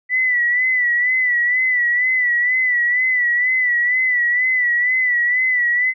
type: tone with vibrato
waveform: sine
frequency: 1975.5 Hz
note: B6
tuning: in tune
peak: -14 dBFS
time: 0.09-5.94 s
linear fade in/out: 50 ms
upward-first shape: sine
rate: 2.1 Hz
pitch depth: 58 cents each way
effects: none